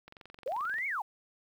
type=click train; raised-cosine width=0.3 ms; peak=-33 dBFS; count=17; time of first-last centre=0.08-0.785 s; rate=22.7 Hz
type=linear two-way sweep; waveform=sine; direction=up then down; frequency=466.2 to 2272 to 738 Hz; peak=-31 dBFS; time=0.46-1.02 s; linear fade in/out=5 ms; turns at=0.87 s
effects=10-bit